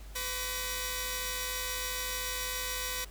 5% pulse tone cluster, 503 / 1144 / 1909 Hz, B4 / D6 / A#6, +32 / -46 / +41 cents, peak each -25 / -28 / -27 dBFS, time 0.15-3.05 s, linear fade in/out 10 ms, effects added 50 Hz sine -44 dBFS peak until 3.1 s + pink hiss -55 dBFS RMS until 3.1 s

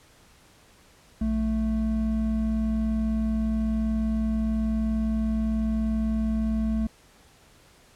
triangle tone pair together, 58.98 / 220 Hz, A#1 / A3, +21 / 0 cents, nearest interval octave + major seventh, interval 2279 cents, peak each -26 / -22 dBFS, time 1.21-6.87 s, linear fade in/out 5 ms, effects pink hiss -56 dBFS RMS until 7.95 s + low-pass 11000 Hz 12 dB/octave

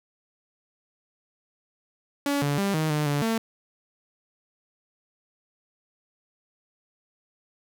sawtooth tone with pitch steps, 283.9 / 143.8 / 198.5 / 156.8 / 150.4 / 144.6 / 225.2 Hz, C#4 / D3 / G3 / D#3 / D3 / D3 / A3, +41 / -36 / +22 / +14 / +42 / -27 / +40 cents, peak -19 dBFS, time 2.26-3.38 s, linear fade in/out 2 ms, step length 160 ms, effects none

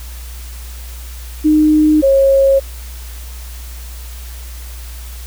sine tone pair in turn, 306.3 / 544.3 Hz, D#4 / C#5, -27 / -32 cents, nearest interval minor seventh, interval 995 cents, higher second, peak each -7 dBFS, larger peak neither, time 1.44-2.02 / 2.02-2.6 s, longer neither, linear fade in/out 20 ms, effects added 60 Hz sine -27 dBFS peak until 5.26 s + white hiss -37 dBFS RMS until 5.26 s

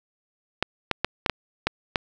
clicks, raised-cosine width 0.3 ms, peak -5 dBFS, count 7, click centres 0.626 / 0.913 / 1.046 / 1.262 / 1.297 / 1.67 / 1.958 s, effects none

